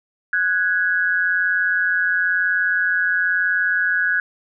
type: tone pair together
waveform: sine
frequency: 1478 / 1659 Hz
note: F#6 / G#6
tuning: -2 / -2 cents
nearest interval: major second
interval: 200 cents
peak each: -19 dBFS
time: 0.33-4.2 s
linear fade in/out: 2 ms
effects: none